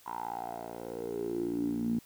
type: tone with band-pass filter sweep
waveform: 10% pulse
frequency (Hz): 58.27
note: A#1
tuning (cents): 0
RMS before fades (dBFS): -35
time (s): 0.06-1.99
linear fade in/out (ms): 5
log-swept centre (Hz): 1000 to 220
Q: 7.8
effects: white hiss -59 dBFS RMS until 2.05 s